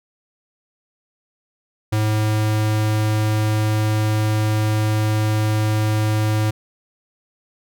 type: tone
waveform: square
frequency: 107.6 Hz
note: A2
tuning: 38 cents flat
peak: -17 dBFS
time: 1.92-6.51 s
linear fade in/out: 10 ms
effects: none